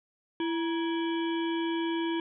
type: harmonic tone with a mistuned harmonic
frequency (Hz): 332.6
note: E4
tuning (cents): +16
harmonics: 1 / 3 / 5 / 7 / 9 / 10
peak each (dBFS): -28 / -37 / -42 / -44 / -44 / -43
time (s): 0.4-2.2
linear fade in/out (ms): 2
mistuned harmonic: 3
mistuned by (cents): -79
effects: none